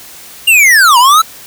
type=linear two-way sweep; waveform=square; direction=down then up; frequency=2848 to 932.3 to 1340 Hz; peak=-4 dBFS; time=0.47-1.22 s; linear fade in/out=10 ms; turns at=0.98 s; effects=white hiss -33 dBFS RMS until 1.46 s